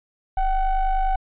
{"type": "ring-modulated tone", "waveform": "triangle", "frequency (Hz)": 370, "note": "F#4", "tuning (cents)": 0, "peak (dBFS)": -13, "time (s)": [0.37, 1.16], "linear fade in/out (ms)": 5, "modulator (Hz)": 395, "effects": ["resampled to 8000 Hz"]}